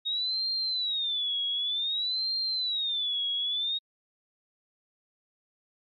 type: tone with vibrato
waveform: sine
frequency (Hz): 3729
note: A#7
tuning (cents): 0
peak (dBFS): -27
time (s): 0.05-3.79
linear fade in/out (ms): 20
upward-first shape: sine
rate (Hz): 0.54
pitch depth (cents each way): 200
effects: AAC 64 kbps